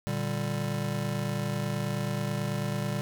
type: chord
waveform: square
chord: G minor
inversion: first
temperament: just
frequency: 117.6 / 147 / 196 Hz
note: Bb2 / D3 / G3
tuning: +16 / +2 / 0 cents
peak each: -34 dBFS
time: 0.07-3.01 s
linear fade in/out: 0 ms
effects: none